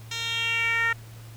10% pulse tone with band-pass filter sweep, 460 Hz, A#4, 23 cents flat, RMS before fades -26 dBFS, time 0.11-0.93 s, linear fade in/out 5 ms, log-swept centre 4500 to 1700 Hz, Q 3.9, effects added 113 Hz sine -41 dBFS peak until 1.36 s + pink hiss -51 dBFS RMS until 1.36 s

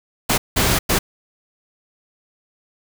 pink noise bursts at uneven times, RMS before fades -17 dBFS, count 3, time 0.29-0.38 / 0.56-0.79 / 0.89-0.99 s, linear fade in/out 10 ms, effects none

